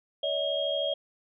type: tone cluster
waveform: sine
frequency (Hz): 567 / 640 / 3252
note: C#5 / D#5 / G#7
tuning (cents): +39 / +49 / -37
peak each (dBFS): -30 / -31 / -31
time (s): 0.23-0.94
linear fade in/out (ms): 5
effects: none